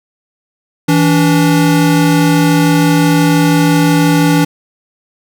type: tone pair together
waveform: square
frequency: 163.94 / 288.5 Hz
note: E3 / D4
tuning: -9 / -31 cents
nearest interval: minor seventh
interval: 978 cents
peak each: -11 dBFS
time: 0.88-4.45 s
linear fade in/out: 10 ms
effects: none